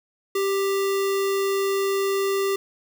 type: tone with sample-and-hold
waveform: sine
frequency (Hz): 392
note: G4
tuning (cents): 0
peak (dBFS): -20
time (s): 0.35-2.56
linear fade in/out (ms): 5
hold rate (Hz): 1575
effects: none